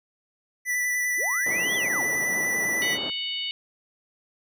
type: tone with vibrato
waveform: square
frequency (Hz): 1977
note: B6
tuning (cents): +1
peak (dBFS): -24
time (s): 0.65-2.98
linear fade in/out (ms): 50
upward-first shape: square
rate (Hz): 10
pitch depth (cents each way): 12
type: linear two-way sweep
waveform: sine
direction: up then down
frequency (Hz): 248.3 to 3461 to 248.3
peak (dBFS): -31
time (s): 1.17-2.06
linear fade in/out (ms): 50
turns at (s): 1.75
type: band-pass noise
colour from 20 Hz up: white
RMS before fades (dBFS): -36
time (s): 1.46-3.1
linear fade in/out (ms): 2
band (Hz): 170 to 630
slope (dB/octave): 12
type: harmonic tone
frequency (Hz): 740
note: F#5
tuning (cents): 0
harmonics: 3 / 4 / 5 / 6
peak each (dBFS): -37 / -29 / -35 / -39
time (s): 2.82-3.51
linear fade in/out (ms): 0
effects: none